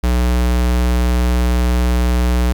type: tone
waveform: square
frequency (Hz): 61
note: B1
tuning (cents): -21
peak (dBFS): -13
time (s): 0.03-2.53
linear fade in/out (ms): 10
effects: 9-bit